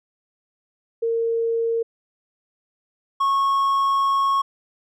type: tone pair in turn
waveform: sine / triangle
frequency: 459.1 / 1097.9 Hz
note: A#4 / C#6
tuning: -26 / -17 cents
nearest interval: octave + minor third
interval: 1509 cents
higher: second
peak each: -19 / -15 dBFS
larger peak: second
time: 1.02-1.83 / 3.2-4.42 s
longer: second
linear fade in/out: 10 ms
effects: none